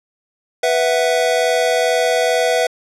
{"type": "chord", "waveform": "square", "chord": "B suspended fourth", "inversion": "none", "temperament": "just", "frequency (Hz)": [493.9, 658.5, 740.8], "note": ["B4", "E5", "F#5"], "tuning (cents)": [0, -2, 2], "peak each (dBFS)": [-18, -18, -22], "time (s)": [0.63, 2.67], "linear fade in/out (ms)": 5, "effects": ["low-pass 10000 Hz 12 dB/octave"]}